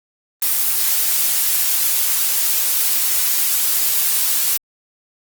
blue noise, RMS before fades -17 dBFS, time 0.42-4.57 s, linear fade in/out 2 ms, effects Opus 24 kbps

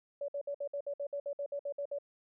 sine tone bursts, 569 Hz, C#5, 45 cents sharp, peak -34 dBFS, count 14, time 0.21-1.986 s, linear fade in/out 5 ms, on 73 ms, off 58 ms, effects none

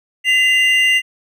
triangle tone pair together, 2032 / 2794 Hz, B6 / F7, +49 / 0 cents, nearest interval tritone, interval 551 cents, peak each -12 dBFS, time 0.24-1.02 s, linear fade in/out 50 ms, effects none

